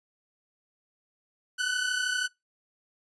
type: tone pair together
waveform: sawtooth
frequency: 1480 / 1512.8 Hz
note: F#6 / F#6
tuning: 0 / +38 cents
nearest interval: unison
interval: 38 cents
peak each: -26 dBFS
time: 1.58-2.28 s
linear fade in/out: 20 ms
effects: noise-tail reverb RT60 0.2 s tail -24 dB re dry + resampled to 22050 Hz